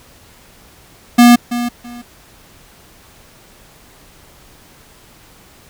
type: tone with echo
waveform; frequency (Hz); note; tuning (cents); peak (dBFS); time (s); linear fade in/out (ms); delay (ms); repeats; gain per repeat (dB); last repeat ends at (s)
square; 240.4; B3; -46; -4; 1.18-1.36; 10; 330; 2; -13; 2.02
effects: pink hiss -45 dBFS RMS until 5.69 s